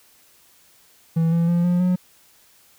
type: tone with pitch steps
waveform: triangle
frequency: 164.1 / 168.23 / 172.46 / 176.79 / 181.24 Hz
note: E3 / E3 / F3 / F3 / F#3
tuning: -8 / +36 / -21 / +21 / -36 cents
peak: -14 dBFS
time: 1.16-1.96 s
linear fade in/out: 10 ms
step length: 160 ms
effects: white hiss -55 dBFS RMS until 2.78 s